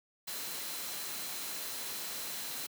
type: tone in noise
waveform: sine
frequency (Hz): 4073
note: C8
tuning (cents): -47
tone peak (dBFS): -48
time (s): 0.27-2.67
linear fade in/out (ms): 10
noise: white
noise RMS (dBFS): -40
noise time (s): 0.27-2.67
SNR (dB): -11
effects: high-pass 150 Hz 12 dB/octave